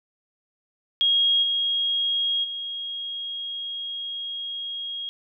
sine tone with level steps, 3274 Hz, G#7, 25 cents flat, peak -17 / -21 / -29 dBFS, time 1.01-5.09 s, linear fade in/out 0 ms, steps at 1.42 / 2.43 s, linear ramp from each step 20 ms, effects none

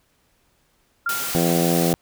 sine tone with exponential decay, 1393 Hz, F6, 5 cents flat, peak -19 dBFS, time 1.06-1.57 s, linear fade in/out 5 ms, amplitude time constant 110 ms
white high-pass noise, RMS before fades -27 dBFS, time 1.09-1.93 s, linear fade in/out 2 ms, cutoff 110 Hz, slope 12 dB/octave
harmonic tone, 84.7 Hz, E2, 48 cents sharp, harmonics 2 / 3 / 4 / 5 / 6 / 7 / 8 / 9, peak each -21 / -25 / -24 / -28 / -26 / -30 / -30 / -30 dBFS, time 1.35-1.94 s, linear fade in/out 0 ms
effects pink hiss -64 dBFS RMS until 2.01 s

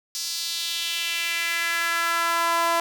sawtooth tone with high-pass filter sweep, 336.4 Hz, E4, 35 cents sharp, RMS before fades -25 dBFS, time 0.15-2.8 s, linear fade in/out 0 ms, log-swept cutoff 5200 to 840 Hz, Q 2.5, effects none

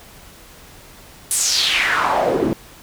pink noise with band-pass filter sweep, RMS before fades -18 dBFS, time 1.31-2.53 s, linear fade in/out 0 ms, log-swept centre 9800 to 260 Hz, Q 3.6, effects pink hiss -43 dBFS RMS until 2.82 s

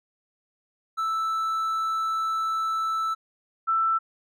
triangle / sine tone pair in turn, 1318.5 / 1329.2 Hz, E6 / E6, 0 / +14 cents, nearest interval unison, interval 14 cents, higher second, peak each -22 / -20 dBFS, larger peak second, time 0.97-3.15 / 3.67-3.99 s, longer first, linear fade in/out 20 ms, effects none

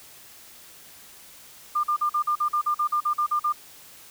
sine tone bursts, 1200 Hz, D6, 37 cents sharp, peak -20 dBFS, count 14, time 1.75-3.526 s, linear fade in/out 10 ms, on 86 ms, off 44 ms, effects white hiss -48 dBFS RMS until 4.1 s

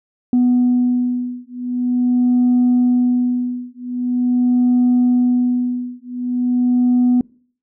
sine beating tone pair, 246.9 / 247.34 Hz, B3 / B3, 0 / +3 cents, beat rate 0.44 Hz, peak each -15 dBFS, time 0.33-7.21 s, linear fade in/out 2 ms, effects noise-tail reverb RT60 0.5 s tail -25 dB re dry + tanh soft clip ceiling -8 dBFS

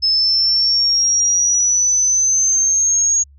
sine exponential sweep, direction up, 5200 to 6645 Hz, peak -12 dBFS, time 0.02-3.24 s, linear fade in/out 20 ms, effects added 70 Hz sine -43 dBFS peak until 3.38 s

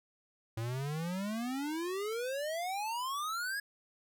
square exponential sweep, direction up, 110 to 1690 Hz, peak -35 dBFS, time 0.57-3.6 s, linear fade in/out 5 ms, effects none

